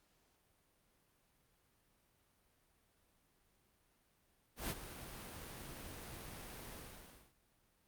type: noise with ADSR envelope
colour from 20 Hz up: pink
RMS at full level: -38 dBFS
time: 4.56-7.34 s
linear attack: 140 ms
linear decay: 39 ms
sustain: -12 dB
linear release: 620 ms
effects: pink hiss -75 dBFS RMS until 7.87 s + Opus 48 kbps